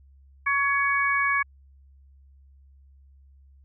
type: harmonic tone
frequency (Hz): 560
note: C#5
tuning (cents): +18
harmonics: 2 / 3 / 4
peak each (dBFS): -25 / -25 / -25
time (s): 0.46-1.43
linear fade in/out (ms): 10
effects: added 68 Hz sine -51 dBFS peak until 3.64 s